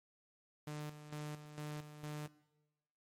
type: tone with tremolo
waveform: sawtooth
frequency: 150 Hz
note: D3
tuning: 37 cents sharp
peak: -38 dBFS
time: 0.67-2.28 s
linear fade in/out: 5 ms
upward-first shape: square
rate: 2.2 Hz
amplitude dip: 65%
effects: noise-tail reverb RT60 1.0 s tail -19 dB re dry + MP3 64 kbps